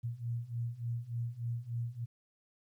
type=beating tone pair; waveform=sine; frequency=116.2 / 119.6 Hz; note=A#2 / A#2; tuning=-5 / +45 cents; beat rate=3.4 Hz; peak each=-39 / -37 dBFS; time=0.03-2.06 s; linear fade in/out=20 ms; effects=12-bit